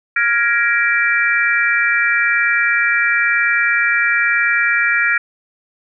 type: tone cluster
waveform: sine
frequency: 1401 / 1660 / 1889 / 2340 Hz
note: F6 / G#6 / A#6 / D7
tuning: +5 / -1 / +22 / -7 cents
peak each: -18 dBFS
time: 0.16-5.18 s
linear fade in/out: 5 ms
effects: none